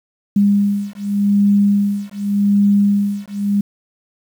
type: beating tone pair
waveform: sine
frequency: 201.9 / 202.76 Hz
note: G#3 / G#3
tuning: -49 / -41 cents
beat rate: 0.86 Hz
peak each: -15 dBFS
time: 0.36-3.61 s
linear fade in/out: 5 ms
effects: 7-bit